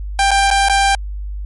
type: tone with dropouts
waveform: sawtooth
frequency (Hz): 791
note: G5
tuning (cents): +15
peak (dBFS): -7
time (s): 0.19-0.95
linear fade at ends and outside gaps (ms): 2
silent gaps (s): 0.308-0.314 / 0.504-0.511 / 0.686-0.696
effects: added 50 Hz sine -22 dBFS peak until 1.45 s + MP3 48 kbps